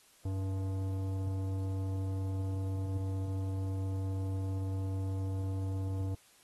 sine tone with tanh clipping, 95.8 Hz, G2, 39 cents flat, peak -34 dBFS, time 0.25-6.15 s, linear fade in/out 5 ms, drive 14 dB, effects white hiss -63 dBFS RMS until 6.43 s + AAC 32 kbps

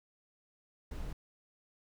brown noise, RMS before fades -40 dBFS, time 0.91-1.13 s, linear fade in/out 5 ms, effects none

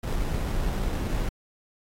brown noise with sample-and-hold, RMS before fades -27 dBFS, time 0.03-1.29 s, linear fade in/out 5 ms, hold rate 4410 Hz, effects AAC 48 kbps

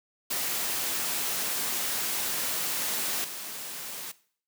white noise with level steps, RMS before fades -30 / -38 dBFS, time 0.3-4.12 s, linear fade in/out 10 ms, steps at 3.24 s, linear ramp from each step 5 ms, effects noise-tail reverb RT60 0.5 s tail -18 dB re dry + high-pass 150 Hz 12 dB/octave

